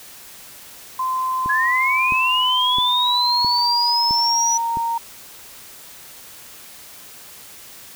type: tone with pitch glide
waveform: sine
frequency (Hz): 1033 to 925.6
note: C6 to A#5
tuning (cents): -22 to -13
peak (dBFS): -19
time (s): 0.99-4.98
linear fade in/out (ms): 5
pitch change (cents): -191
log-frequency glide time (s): 2.05-4.45
type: click train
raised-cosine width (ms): 3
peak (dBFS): -18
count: 6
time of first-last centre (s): 1.46-4.771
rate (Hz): 1.51
type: linear sweep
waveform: sine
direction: up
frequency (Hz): 1653 to 5920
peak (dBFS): -17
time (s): 1.49-4.58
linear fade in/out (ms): 10
effects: white hiss -41 dBFS RMS until 7.95 s